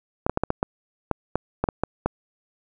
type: clicks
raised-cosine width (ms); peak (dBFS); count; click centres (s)
1; -7; 12; 0.265 / 0.296 / 0.374 / 0.436 / 0.504 / 0.629 / 1.113 / 1.356 / 1.64 / 1.688 / 1.836 / 2.06
effects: none